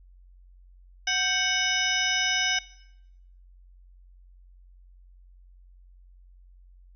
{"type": "harmonic tone with a mistuned harmonic", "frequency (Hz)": 740, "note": "F#5", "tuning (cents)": 0, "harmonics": [1, 2, 3, 4, 5, 7, 8], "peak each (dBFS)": [-35, -29, -30, -29, -34, -31, -32], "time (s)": [1.07, 2.59], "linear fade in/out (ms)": 5, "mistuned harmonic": 2, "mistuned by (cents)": 98, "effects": ["noise-tail reverb RT60 0.9 s tail -21 dB re dry", "added 45 Hz sine -50 dBFS peak until 6.95 s"]}